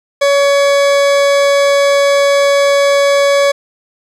40% pulse tone, 563 Hz, C#5, 27 cents sharp, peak -7 dBFS, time 0.21-3.52 s, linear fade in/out 10 ms, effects low-pass 8000 Hz 12 dB/octave + 7-bit

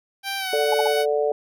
10% pulse tone with pitch glide, 785 to 744.8 Hz, G5 to F#5, +2 to +11 cents, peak -17 dBFS, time 0.23-1.06 s, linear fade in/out 50 ms, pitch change -91 cents, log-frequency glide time 0.38-0.5 s
harmonic tone, 146.83 Hz, D3, in tune, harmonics 3 / 4 / 5, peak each -21 / -23 / -28 dBFS, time 0.53-1.32 s, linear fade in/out 2 ms
sine tone bursts, 843 Hz, G#5, 26 cents sharp, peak -19 dBFS, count 3, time 0.72-0.875 s, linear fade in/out 5 ms, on 21 ms, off 46 ms
effects none

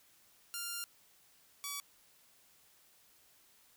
5% pulse tone pair in turn, 1396.9 / 1140.7 Hz, F6 / C#6, 0 / +49 cents, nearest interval major third, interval 351 cents, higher first, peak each -27 dBFS, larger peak neither, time 0.54-0.84 / 1.64-1.8 s, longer first, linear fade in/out 0 ms, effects white hiss -66 dBFS RMS until 3.76 s

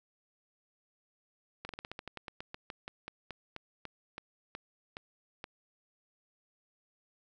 slowing click train, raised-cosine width 0.3 ms, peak -25 dBFS, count 22, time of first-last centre 1.65-5.441 s, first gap 41 ms, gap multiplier 1.13, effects none

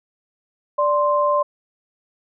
sine tone pair together, 587 / 1045.9 Hz, D5 / C6, -1 / -1 cents, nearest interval minor seventh, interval 1000 cents, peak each -18 / -18 dBFS, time 0.78-1.43 s, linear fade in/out 10 ms, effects none

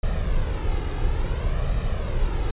brown noise with flanger, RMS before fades -23 dBFS, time 0.03-2.51 s, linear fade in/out 5 ms, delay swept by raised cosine 1.6 to 2.45 ms, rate 0.58 Hz, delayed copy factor +0.55, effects resampled to 8000 Hz

